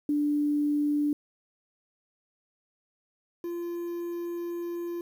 sine / triangle tone pair in turn, 293.7 / 344.5 Hz, D4 / F4, 0 / -24 cents, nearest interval minor third, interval 276 cents, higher second, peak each -23 / -29 dBFS, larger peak first, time 0.09-1.13 / 3.44-5.01 s, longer second, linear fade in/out 2 ms, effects 9-bit

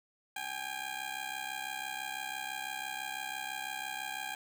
15% pulse ring-modulated tone, 806 Hz, G5, 48 cents sharp, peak -28 dBFS, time 0.36-4.35 s, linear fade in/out 2 ms, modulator 33 Hz, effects 9-bit

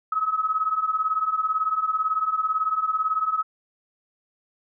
sine beating tone pair, 1268 / 1286 Hz, D#6 / E6, +32 / -43 cents, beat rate 18 Hz, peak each -26 / -23 dBFS, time 0.12-3.43 s, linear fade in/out 5 ms, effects none

